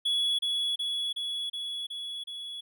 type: tone with echo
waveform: triangle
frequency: 3379 Hz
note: G#7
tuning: 29 cents sharp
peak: -23 dBFS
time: 0.05-0.39 s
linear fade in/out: 10 ms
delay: 370 ms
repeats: 6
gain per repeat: -2 dB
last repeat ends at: 2.61 s
effects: none